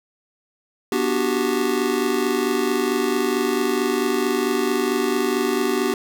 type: chord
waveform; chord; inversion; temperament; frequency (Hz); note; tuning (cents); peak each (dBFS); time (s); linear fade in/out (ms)
square; G major seventh; first; just; 245 / 294 / 367.5 / 392; B3 / D4 / F#4 / G4; -14 / +2 / -12 / 0; -26 / -27 / -25 / -24; 0.92-5.94; 2
effects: none